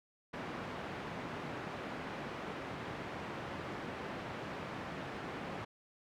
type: band-pass noise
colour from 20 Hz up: pink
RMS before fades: -43 dBFS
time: 0.33-5.65 s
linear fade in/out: 10 ms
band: 140 to 2100 Hz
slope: 12 dB/octave
effects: none